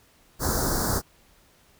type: band-stop noise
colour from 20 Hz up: pink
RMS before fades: -25 dBFS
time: 0.39-1.02 s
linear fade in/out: 50 ms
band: 1600 to 4500 Hz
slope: 48 dB/octave
effects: pink hiss -59 dBFS RMS until 1.79 s